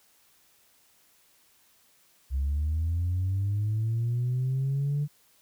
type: linear sweep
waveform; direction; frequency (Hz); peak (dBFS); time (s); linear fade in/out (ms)
sine; up; 65.41 to 147.9; -23; 2.3-5.08; 50
effects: tanh soft clip ceiling -22 dBFS + white hiss -63 dBFS RMS until 5.41 s